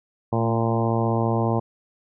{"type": "harmonic tone with a mistuned harmonic", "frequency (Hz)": 114.8, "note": "A#2", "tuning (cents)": -26, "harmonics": [1, 2, 3, 4, 5, 6, 7, 8, 9], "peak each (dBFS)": [-23, -26, -28, -29, -30, -31, -31, -32, -33], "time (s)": [0.32, 1.6], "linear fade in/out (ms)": 10, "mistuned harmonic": 2, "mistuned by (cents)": -25, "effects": []}